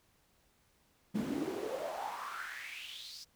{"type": "noise with high-pass filter sweep", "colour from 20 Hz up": "brown", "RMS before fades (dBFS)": -40, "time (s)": [1.14, 3.25], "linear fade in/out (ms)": 20, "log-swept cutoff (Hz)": [200, 5300], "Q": 6.2, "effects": ["pink hiss -71 dBFS RMS until 3.35 s"]}